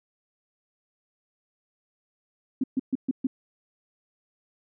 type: tone bursts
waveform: sine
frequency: 261.6 Hz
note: C4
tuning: in tune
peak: -21 dBFS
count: 5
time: 2.61-3.27 s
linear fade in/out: 5 ms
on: 28 ms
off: 130 ms
effects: none